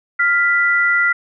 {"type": "tone pair together", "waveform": "sine", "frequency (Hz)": [1400, 1979.9], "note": ["F6", "B6"], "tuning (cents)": [4, 4], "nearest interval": "tritone", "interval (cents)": 600, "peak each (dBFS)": -15, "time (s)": [0.19, 1.13], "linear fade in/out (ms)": 10, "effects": []}